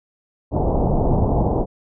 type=low-pass noise; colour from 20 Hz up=pink; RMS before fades=-18 dBFS; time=0.51-1.66 s; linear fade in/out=50 ms; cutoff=880 Hz; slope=48 dB/octave; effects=none